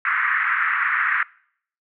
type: band-pass noise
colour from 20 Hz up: white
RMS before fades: -21 dBFS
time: 0.05-1.23 s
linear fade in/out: 2 ms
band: 1200 to 2000 Hz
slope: 48 dB/octave
effects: noise-tail reverb RT60 0.6 s tail -23 dB re dry